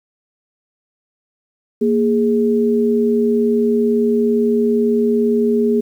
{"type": "tone pair together", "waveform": "sine", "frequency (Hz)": [233.1, 415.3], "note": ["A#3", "G#4"], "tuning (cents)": [0, 0], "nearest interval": "minor seventh", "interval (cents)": 1000, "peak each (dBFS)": -15, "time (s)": [1.81, 5.81], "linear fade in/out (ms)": 10, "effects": ["8-bit"]}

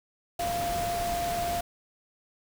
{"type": "tone in noise", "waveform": "sine", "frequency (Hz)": 694, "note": "F5", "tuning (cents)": -11, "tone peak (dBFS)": -28, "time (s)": [0.39, 1.61], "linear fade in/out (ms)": 5, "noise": "pink", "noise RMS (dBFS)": -35, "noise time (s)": [0.39, 1.61], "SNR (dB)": 4, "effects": []}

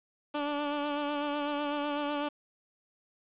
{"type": "tone with vibrato", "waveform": "15% pulse", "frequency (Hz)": 291.6, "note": "D4", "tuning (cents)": -12, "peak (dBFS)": -24, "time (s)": [0.34, 2.29], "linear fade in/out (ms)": 10, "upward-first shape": "sine", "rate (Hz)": 8, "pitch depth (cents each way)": 28, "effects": ["resampled to 8000 Hz", "9-bit"]}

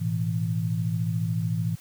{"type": "chord", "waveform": "sine", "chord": "A suspended second", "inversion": "none", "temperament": "just", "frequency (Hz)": [110, 123.75, 165], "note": ["A2", "B2", "E3"], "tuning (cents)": [0, 4, 2], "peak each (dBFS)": [-27, -32, -27], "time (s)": [0, 1.76], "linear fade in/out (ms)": 20, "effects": ["white hiss -52 dBFS RMS until 1.8 s"]}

